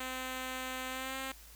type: tone with pitch glide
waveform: 5% pulse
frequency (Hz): 258.1 to 265.7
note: C4 to C4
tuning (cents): -23 to +27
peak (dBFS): -26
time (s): 0-1.32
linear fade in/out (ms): 5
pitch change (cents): +50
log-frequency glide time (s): 0.89-1.17
effects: added 53 Hz sine -55 dBFS peak until 1.55 s + white hiss -56 dBFS RMS until 1.55 s